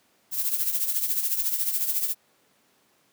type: noise with tremolo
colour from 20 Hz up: violet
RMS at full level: -23 dBFS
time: 0.31-2.15 s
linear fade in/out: 50 ms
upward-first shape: triangle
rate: 14 Hz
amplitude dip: 70%
effects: pink hiss -64 dBFS RMS until 3.12 s + high-pass 200 Hz 12 dB/octave